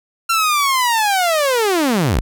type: linear sweep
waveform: sawtooth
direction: down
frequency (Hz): 1370 to 33.59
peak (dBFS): -10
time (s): 0.29-2.21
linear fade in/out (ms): 10
effects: none